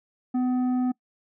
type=tone with tanh clipping; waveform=triangle; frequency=251.7 Hz; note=B3; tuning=33 cents sharp; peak=-23 dBFS; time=0.34-0.92 s; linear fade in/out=10 ms; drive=12 dB; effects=noise-tail reverb RT60 0.1 s tail -24 dB re dry